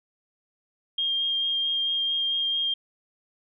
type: tone with vibrato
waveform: sine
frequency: 3217 Hz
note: G7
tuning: 44 cents sharp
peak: -23 dBFS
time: 0.98-2.74 s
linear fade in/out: 5 ms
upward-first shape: sine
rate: 4.5 Hz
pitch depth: 11 cents each way
effects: none